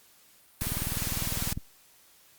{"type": "noise", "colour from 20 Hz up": "white", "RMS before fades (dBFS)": -33, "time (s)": [0.61, 1.53], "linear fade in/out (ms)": 0}
{"type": "click train", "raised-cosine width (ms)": 5, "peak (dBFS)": -20, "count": 20, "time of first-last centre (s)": [0.62, 1.575], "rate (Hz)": 19.9}
{"effects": ["white hiss -59 dBFS RMS until 2.38 s", "Opus 48 kbps"]}